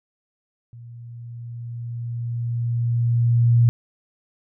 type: tone with level ramp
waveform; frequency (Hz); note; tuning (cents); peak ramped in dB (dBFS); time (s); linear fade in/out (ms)
sine; 118.3; A#2; +26; -38 to -11; 0.73-3.69; 0
effects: none